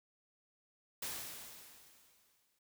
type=noise with exponential decay; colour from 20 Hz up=white; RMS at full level=-40 dBFS; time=1.02-2.59 s; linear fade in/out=5 ms; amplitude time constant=340 ms; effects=none